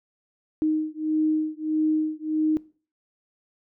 sine beating tone pair, 310 / 311.6 Hz, D#4 / D#4, -6 / +3 cents, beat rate 1.6 Hz, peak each -25 dBFS, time 0.62-2.57 s, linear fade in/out 0 ms, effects noise-tail reverb RT60 0.4 s tail -21 dB re dry

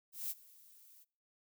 violet noise with ADSR envelope, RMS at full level -38 dBFS, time 0.12-1.05 s, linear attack 180 ms, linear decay 38 ms, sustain -23 dB, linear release 27 ms, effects noise-tail reverb RT60 0.5 s tail -25 dB re dry

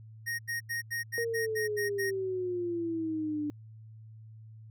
square tone bursts, 1864.7 Hz, A#6, in tune, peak -32 dBFS, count 9, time 0.26-2.11 s, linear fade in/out 20 ms, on 130 ms, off 85 ms
sine exponential sweep, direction down, 469.2 to 293.7 Hz, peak -30 dBFS, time 1.18-3.5 s, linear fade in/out 0 ms
effects added 110 Hz sine -47 dBFS peak until 4.7 s

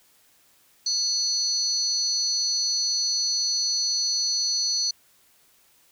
sine tone cluster, 4306 / 4604 / 6030 Hz, C8 / D8 / F#8, +49 / -35 / +32 cents, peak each -25 / -30 / -26 dBFS, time 0.86-4.91 s, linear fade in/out 5 ms, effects white hiss -60 dBFS RMS until 5.91 s

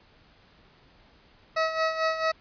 20% pulse tone with tremolo, 642 Hz, E5, 46 cents flat, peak -17 dBFS, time 1.56-2.32 s, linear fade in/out 10 ms, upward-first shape sine, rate 4.5 Hz, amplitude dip 65%, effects pink hiss -58 dBFS RMS until 2.4 s + resampled to 11025 Hz

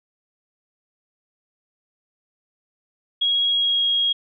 sine tone with pitch glide, 3305 to 3280 Hz, G#7 to G#7, -9 to -22 cents, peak -17 dBFS, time 3.21-4.13 s, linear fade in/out 10 ms, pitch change -13 cents, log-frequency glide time 3.5-3.85 s, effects none

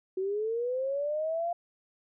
sine linear sweep, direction up, 370 to 698.5 Hz, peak -28 dBFS, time 0.17-1.53 s, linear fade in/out 5 ms, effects none

